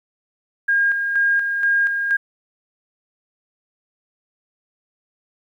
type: tone with tremolo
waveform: sine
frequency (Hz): 1619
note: G#6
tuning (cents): -45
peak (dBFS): -14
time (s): 0.68-2.17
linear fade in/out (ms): 10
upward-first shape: square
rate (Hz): 2.1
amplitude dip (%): 45
effects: 9-bit